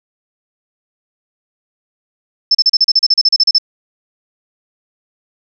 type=tone bursts; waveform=sine; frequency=5274 Hz; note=E8; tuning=in tune; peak=-6 dBFS; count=15; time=2.51-3.584 s; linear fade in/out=5 ms; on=38 ms; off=36 ms; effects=none